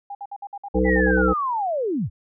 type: tone bursts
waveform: sine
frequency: 806 Hz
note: G5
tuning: 48 cents sharp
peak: -30 dBFS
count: 12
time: 0.1-1.327 s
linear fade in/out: 5 ms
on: 50 ms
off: 57 ms
type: harmonic tone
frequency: 63.1 Hz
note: B1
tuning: 38 cents sharp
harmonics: 1 / 3 / 5 / 7 / 8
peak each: -23 / -23 / -23 / -23 / -23 dBFS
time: 0.74-1.34 s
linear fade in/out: 20 ms
type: linear sweep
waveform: sine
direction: down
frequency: 2018 to 64 Hz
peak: -21 dBFS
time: 0.84-2.1 s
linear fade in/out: 50 ms
effects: none